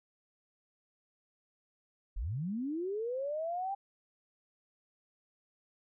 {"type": "linear sweep", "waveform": "sine", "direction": "up", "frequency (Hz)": [32.14, 801], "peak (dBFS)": -33, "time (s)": [2.16, 3.75], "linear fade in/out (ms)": 10, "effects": []}